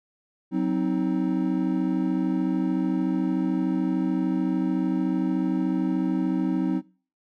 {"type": "chord", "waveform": "triangle", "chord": "C diminished", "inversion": "second", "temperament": "equal with one note detuned", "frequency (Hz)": [185, 261.6, 315.1], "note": ["Gb3", "C4", "Eb4"], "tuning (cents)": [0, 0, 22], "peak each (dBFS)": -24, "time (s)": [0.51, 6.82], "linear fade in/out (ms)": 50, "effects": ["noise-tail reverb RT60 0.4 s tail -22 dB re dry"]}